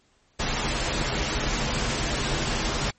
pink noise with comb filter, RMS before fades -26 dBFS, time 0.39-2.91 s, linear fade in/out 10 ms, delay 11 ms, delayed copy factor -0.5, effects pink hiss -64 dBFS RMS until 2.98 s + MP3 32 kbps

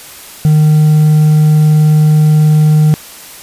triangle tone with hard clipping, 153.1 Hz, D#3, 28 cents flat, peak -5 dBFS, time 0.45-2.94 s, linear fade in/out 0 ms, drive 5 dB, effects white hiss -32 dBFS RMS until 3.42 s + resampled to 32000 Hz

